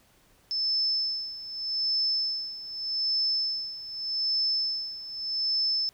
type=tone with tremolo; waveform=sine; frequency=5260 Hz; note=E8; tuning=5 cents flat; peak=-23 dBFS; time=0.51-5.89 s; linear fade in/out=0 ms; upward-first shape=sine; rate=0.83 Hz; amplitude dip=80%; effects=pink hiss -62 dBFS RMS until 5.93 s